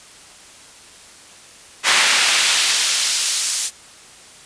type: noise with high-pass filter sweep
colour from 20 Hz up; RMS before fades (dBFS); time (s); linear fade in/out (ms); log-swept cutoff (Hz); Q
brown; -17; 1.83-3.71; 50; 1800 to 6800; 0.84
effects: white hiss -43 dBFS RMS until 4.45 s + resampled to 22050 Hz